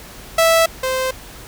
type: tone pair in turn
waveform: sawtooth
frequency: 657 / 519.8 Hz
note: E5 / C5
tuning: -6 / -11 cents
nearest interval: major third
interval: 405 cents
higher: first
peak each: -7 / -14 dBFS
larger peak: first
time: 0.38-0.66 / 0.83-1.11 s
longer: neither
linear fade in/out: 5 ms
effects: added 50 Hz sine -41 dBFS peak until 1.47 s + pink hiss -38 dBFS RMS until 1.47 s